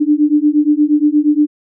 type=beating tone pair; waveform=sine; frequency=293.8 / 302.3 Hz; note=D4 / D#4; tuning=+1 / -50 cents; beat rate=8.5 Hz; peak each=-12 dBFS; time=0-1.47 s; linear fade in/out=20 ms; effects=none